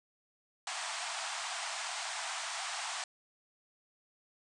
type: band-pass noise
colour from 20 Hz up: pink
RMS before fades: -39 dBFS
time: 0.67-3.04 s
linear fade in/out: 2 ms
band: 660 to 9200 Hz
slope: 96 dB/octave
effects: none